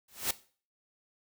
white noise with exponential growth, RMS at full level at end -26 dBFS, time 0.08-0.31 s, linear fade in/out 5 ms, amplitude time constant 50 ms, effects noise-tail reverb RT60 0.4 s tail -17 dB re dry

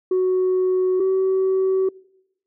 sine tone pair in turn, 370.3 / 379.6 Hz, F#4 / F#4, +1 / +44 cents, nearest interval unison, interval 43 cents, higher second, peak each -14 dBFS, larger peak neither, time 0.11-1 / 1-1.89 s, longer neither, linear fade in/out 5 ms, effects noise-tail reverb RT60 0.9 s tail -25 dB re dry + tanh soft clip ceiling -14 dBFS

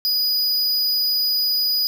square tone, 4937 Hz, D#8, 14 cents flat, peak -18 dBFS, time 0.05-1.87 s, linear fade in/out 0 ms, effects none

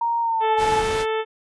sine tone with pitch glide, 932.3 to 859.9 Hz, A#5 to A5, 0 to -40 cents, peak -19 dBFS, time 0.01-0.82 s, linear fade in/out 5 ms, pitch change -140 cents, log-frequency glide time 0.21-0.57 s
harmonic tone, 440 Hz, A4, in tune, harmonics 1 / 2 / 3 / 4 / 5 / 6 / 7 / 8, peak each -22 / -28 / -32 / -34 / -36 / -38 / -39 / -40 dBFS, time 0.4-1.25 s, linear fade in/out 50 ms
pink low-pass noise, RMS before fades -30 dBFS, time 0.57-1.06 s, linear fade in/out 50 ms, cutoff 9100 Hz, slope 12 dB/octave
effects resampled to 24000 Hz

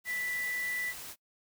sine tone in noise, 1975.5 Hz, B6, in tune, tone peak -32 dBFS, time 0.05-0.94 s, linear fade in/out 50 ms, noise white, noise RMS -44 dBFS, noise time 0.04-1.16 s, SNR +9 dB, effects noise-tail reverb RT60 0.1 s tail -23 dB re dry

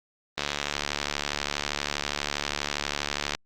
click train, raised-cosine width 0.2 ms, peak -9 dBFS, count 216, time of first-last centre 0.38-3.35 s, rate 72.4 Hz, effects Opus 24 kbps

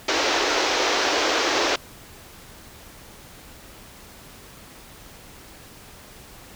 pink band-pass noise, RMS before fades -22 dBFS, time 0.08-1.76 s, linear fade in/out 5 ms, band 300 to 6300 Hz, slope 48 dB/octave, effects pink hiss -45 dBFS RMS until 6.55 s

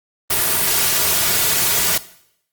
white noise with comb filter, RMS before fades -17 dBFS, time 0.3-1.98 s, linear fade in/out 5 ms, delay 3.8 ms, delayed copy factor -0.5, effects noise-tail reverb RT60 0.7 s tail -17 dB re dry + Opus 32 kbps

